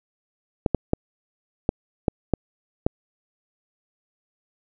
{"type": "clicks", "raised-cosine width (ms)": 2, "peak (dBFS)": -5, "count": 7, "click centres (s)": [0.662, 0.747, 0.934, 1.691, 2.082, 2.337, 2.865], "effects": []}